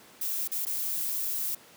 violet noise with dropouts, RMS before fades -31 dBFS, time 0.21-1.55 s, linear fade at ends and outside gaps 5 ms, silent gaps 0.477-0.516 / 0.653-0.666 s, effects pink hiss -53 dBFS RMS until 1.76 s + high-pass 200 Hz 12 dB/octave

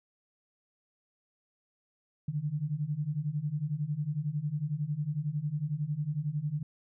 sine beating tone pair, 142.7 / 153.7 Hz, D3 / D#3, -49 / -21 cents, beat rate 11 Hz, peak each -34 / -32 dBFS, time 2.28-6.63 s, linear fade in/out 5 ms, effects none

